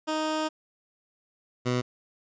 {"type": "tone pair in turn", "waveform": "15% pulse", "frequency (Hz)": [311.3, 124.18], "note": ["D#4", "B2"], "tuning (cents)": [1, 10], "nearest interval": "octave + major third", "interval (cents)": 1591, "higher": "first", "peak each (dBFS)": [-20, -18], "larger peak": "second", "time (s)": [[0.07, 0.49], [1.65, 1.82]], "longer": "first", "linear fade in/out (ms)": 20, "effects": ["resampled to 16000 Hz"]}